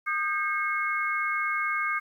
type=tone cluster; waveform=sine; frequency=1223 / 1588 / 2172 Hz; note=D#6 / G6 / C#7; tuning=-30 / +22 / -36 cents; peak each=-29 / -31 / -29 dBFS; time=0.06-2 s; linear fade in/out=20 ms; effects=10-bit